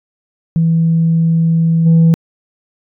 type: tone with level steps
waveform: sine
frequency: 164.4 Hz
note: E3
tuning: 4 cents flat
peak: -8 / -3 dBFS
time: 0.56-2.14 s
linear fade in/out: 0 ms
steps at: 1.85 s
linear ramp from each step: 20 ms
effects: tanh soft clip ceiling -4 dBFS